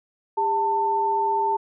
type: tone pair together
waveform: sine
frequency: 401.9 / 892.6 Hz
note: G4 / A5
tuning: +43 / +25 cents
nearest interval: octave + major second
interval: 1382 cents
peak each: -27 / -20 dBFS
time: 0.37-1.57 s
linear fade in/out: 10 ms
effects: none